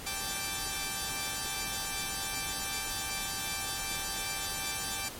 5% pulse chord, G suspended second, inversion none, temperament equal, 784 / 880 / 1174.7 Hz, G5 / A5 / D6, 0 / 0 / 0 cents, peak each -25 / -28 / -26 dBFS, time 0.06-5.09 s, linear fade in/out 10 ms, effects pink hiss -43 dBFS RMS until 5.19 s + MP3 64 kbps

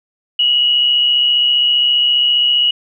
sine tone with amplitude modulation, 2911 Hz, F#7, 29 cents flat, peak -8 dBFS, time 0.39-2.71 s, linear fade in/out 5 ms, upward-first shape sine, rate 135 Hz, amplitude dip 45%, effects none

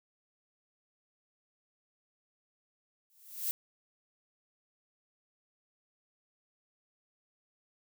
violet noise with exponential growth, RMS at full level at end -30 dBFS, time 3.1-3.51 s, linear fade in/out 0 ms, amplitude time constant 87 ms, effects none

